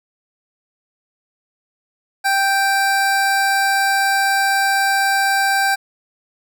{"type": "tone pair together", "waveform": "square", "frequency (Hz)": [784, 1568], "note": ["G5", "G6"], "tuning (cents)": [0, 0], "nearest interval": "octave", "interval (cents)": 1200, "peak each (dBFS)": -18, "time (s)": [2.24, 5.76], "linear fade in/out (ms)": 20, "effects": []}